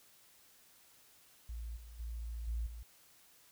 sine tone with level steps, 57 Hz, A#1, 38 cents flat, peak -40 / -49 / -39 / -34 / -44 dBFS, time 1.49-2.83 s, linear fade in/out 5 ms, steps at 1.76 / 1.99 / 2.47 / 2.66 s, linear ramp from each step 10 ms, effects white hiss -64 dBFS RMS until 3.51 s

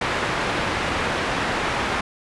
white low-pass noise, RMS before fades -24 dBFS, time 0.01-2.01 s, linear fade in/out 5 ms, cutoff 1800 Hz, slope 12 dB/octave, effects resampled to 24000 Hz

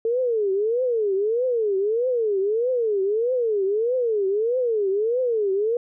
sine tone with vibrato, 443.1 Hz, A4, 12 cents sharp, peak -19 dBFS, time 0.05-5.77 s, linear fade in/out 2 ms, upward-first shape triangle, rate 1.6 Hz, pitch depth 280 cents each way, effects none

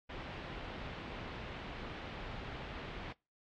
pink low-pass noise, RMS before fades -45 dBFS, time 0.09-3.13 s, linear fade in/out 10 ms, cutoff 3400 Hz, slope 24 dB/octave, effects noise-tail reverb RT60 0.3 s tail -26 dB re dry + AAC 64 kbps

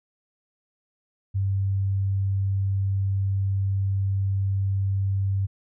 sine tone, 97.6 Hz, G2, 7 cents flat, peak -21 dBFS, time 1.34-5.47 s, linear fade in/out 20 ms, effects none

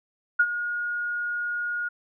sine tone with ADSR envelope, 1436 Hz, F6, 48 cents sharp, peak -14 dBFS, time 0.39-1.89 s, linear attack 10 ms, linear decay 54 ms, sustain -12 dB, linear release 13 ms, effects none

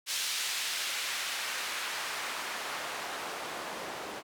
white noise with band-pass filter sweep, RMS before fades -36 dBFS, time 0.06-4.23 s, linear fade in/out 50 ms, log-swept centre 3700 to 520 Hz, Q 0.76, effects none

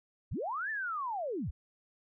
sine linear two-way sweep, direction up then down, 38.89 to 1799 to 38.89 Hz, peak -33 dBFS, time 0.31-1.51 s, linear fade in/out 10 ms, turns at 0.7 s, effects none

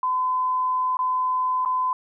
sine tone with dropouts, 1017 Hz, C6, 50 cents flat, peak -20 dBFS, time 0.03-1.93 s, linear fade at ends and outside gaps 2 ms, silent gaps 0.97-0.99 / 1.65-1.658 s, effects none

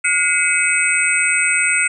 sine tone cluster, 1434 / 2066 / 2234 / 2557 / 8180 Hz, F6 / C7 / C#7 / D#7 / C9, +45 / -22 / +13 / +47 / -40 cents, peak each -20 dBFS, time 0.04-1.88 s, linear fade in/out 10 ms, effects none

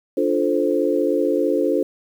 sine chord, D minor seventh, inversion none, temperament equal, 293.7 / 349.2 / 440 / 523.3 Hz, D4 / F4 / A4 / C5, 0 / 0 / 0 / 0 cents, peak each -22 dBFS, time 0.17-1.83 s, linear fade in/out 5 ms, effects 8-bit

